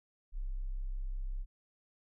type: tone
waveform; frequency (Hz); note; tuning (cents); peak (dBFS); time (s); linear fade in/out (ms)
sine; 32.7; C1; 0; -34; 0.32-1.46; 50
effects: none